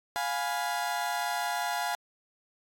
30% pulse chord, F diminished, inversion none, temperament equal with one note detuned, 705.3 / 830.6 / 987.8 Hz, F5 / Ab5 / Cb6, +17 / 0 / 0 cents, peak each -30 / -30 / -34 dBFS, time 0.16-1.95 s, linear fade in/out 0 ms, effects AAC 64 kbps

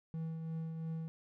triangle tone with tremolo, 161.9 Hz, E3, 31 cents flat, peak -34 dBFS, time 0.14-1.08 s, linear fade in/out 0 ms, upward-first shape triangle, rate 2.9 Hz, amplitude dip 40%, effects none

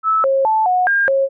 sine tone with pitch steps, 1306 / 540 / 875 / 730 / 1609 / 543 Hz, E6 / C#5 / A5 / F#5 / G6 / C#5, -17 / -45 / -10 / -24 / +45 / -36 cents, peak -12 dBFS, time 0.03-1.29 s, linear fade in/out 50 ms, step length 210 ms, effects none

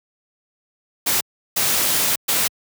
white noise bursts at uneven times, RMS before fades -19 dBFS, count 3, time 1.06-1.21 / 1.56-2.16 / 2.28-2.48 s, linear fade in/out 10 ms, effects high-pass 80 Hz 12 dB/octave

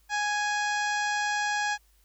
harmonic tone with a mistuned harmonic, 830.6 Hz, G#5, in tune, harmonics 1 / 2 / 3 / 4 / 5 / 6 / 7 / 8 / 9, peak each -29 / -29 / -37 / -40 / -42 / -42 / -41 / -46 / -44 dBFS, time 0.09-1.78 s, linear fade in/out 50 ms, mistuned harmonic 5, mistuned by +17 cents, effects added 51 Hz sine -61 dBFS peak until 2.04 s + white hiss -67 dBFS RMS until 2.04 s

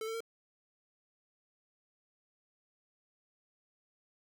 square tone with pitch steps, 440 / 448.2 / 456.6 Hz, A4 / A4 / A#4, 0 / +32 / -36 cents, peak -37 dBFS, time 0.01-0.205 s, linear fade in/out 2 ms, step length 65 ms, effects none

